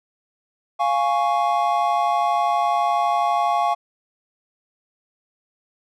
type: chord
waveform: triangle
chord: Db major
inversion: first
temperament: equal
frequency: 698.5 / 830.6 / 1108.7 Hz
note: F5 / Ab5 / Db6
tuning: 0 / 0 / 0 cents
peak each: -19 / -20 / -21 dBFS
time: 0.79-3.75 s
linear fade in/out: 20 ms
effects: none